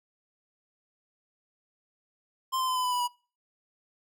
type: tone with pitch steps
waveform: square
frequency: 1046.5 / 1033.9 / 1021.4 / 1009.1 / 996.9 / 984.9 / 973 Hz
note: C6 / C6 / C6 / B5 / B5 / B5 / B5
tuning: 0 / -21 / -42 / +37 / +16 / -5 / -26 cents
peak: -27 dBFS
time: 2.52-3.08 s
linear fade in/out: 20 ms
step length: 80 ms
effects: noise-tail reverb RT60 0.4 s tail -26 dB re dry